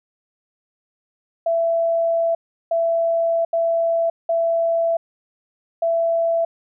sine tone bursts at uneven times, 667 Hz, E5, 20 cents sharp, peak -16 dBFS, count 5, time 1.46-2.35 / 2.71-3.45 / 3.53-4.1 / 4.29-4.97 / 5.82-6.45 s, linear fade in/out 5 ms, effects none

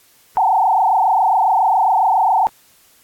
sine tone with frequency modulation, 826 Hz, G#5, 10 cents flat, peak -11 dBFS, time 0.37-2.47 s, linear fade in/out 0 ms, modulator 27.3 Hz, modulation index 3.5, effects white hiss -52 dBFS RMS until 3.03 s + AAC 64 kbps

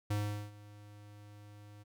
square tone with ADSR envelope, 103.83 Hz, G#2, in tune, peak -31 dBFS, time 0.1-1.84 s, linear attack 9 ms, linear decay 400 ms, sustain -21 dB, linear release 22 ms, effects none

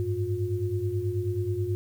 sine tone cluster, 96.4 / 105.7 / 357.5 Hz, G2 / G#2 / F4, -28 / +31 / +41 cents, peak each -30 dBFS, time 0-1.75 s, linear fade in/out 0 ms, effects 9-bit

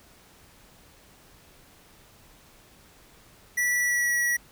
square tone with pitch glide, 1954 to 1928.2 Hz, B6 to B6, -19 to -42 cents, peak -23 dBFS, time 3.57-4.37 s, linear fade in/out 10 ms, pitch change -23 cents, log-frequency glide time 3.8-4.13 s, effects pink hiss -55 dBFS RMS until 4.51 s

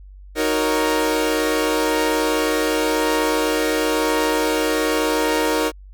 sawtooth chord, D# minor seventh, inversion none, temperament equal, 311.1 / 370 / 466.2 / 554.4 Hz, D#4 / F#4 / A#4 / C#5, 0 / 0 / 0 / 0 cents, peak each -18 / -23 / -17 / -22 dBFS, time 0.35-5.72 s, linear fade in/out 50 ms, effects added 48 Hz sine -38 dBFS peak until 5.93 s

